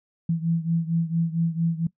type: beating tone pair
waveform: sine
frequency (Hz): 164.81 / 169.21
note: E3 / E3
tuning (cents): 0 / +46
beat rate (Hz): 4.4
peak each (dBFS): -23 / -26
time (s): 0.29-1.87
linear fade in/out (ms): 5
effects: noise-tail reverb RT60 0.1 s tail -20 dB re dry